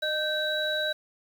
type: tone cluster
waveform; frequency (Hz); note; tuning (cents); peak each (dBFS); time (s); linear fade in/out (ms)
sine; 613 / 1552 / 3901; D#5 / G6 / B7; -26 / -18 / -22; -30; 0.02-0.93; 10
effects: 8-bit